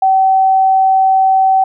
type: tone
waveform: sine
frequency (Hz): 765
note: G5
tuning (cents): -42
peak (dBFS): -7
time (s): 0.02-1.64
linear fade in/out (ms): 5
effects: none